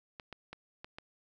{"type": "clicks", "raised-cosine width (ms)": 0.3, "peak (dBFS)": -28, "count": 5, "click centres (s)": [0.198, 0.327, 0.53, 0.845, 0.985], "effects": []}